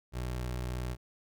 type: tone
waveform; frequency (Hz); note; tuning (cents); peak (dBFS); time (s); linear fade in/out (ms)
25% pulse; 61.74; B1; 0; -30; 0.12-0.97; 50
effects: none